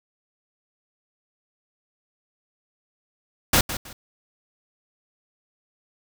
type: noise with echo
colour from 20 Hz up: pink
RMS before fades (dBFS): -17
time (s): 3.53-3.61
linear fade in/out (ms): 5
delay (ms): 160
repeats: 2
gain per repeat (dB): -12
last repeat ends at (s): 3.93
effects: none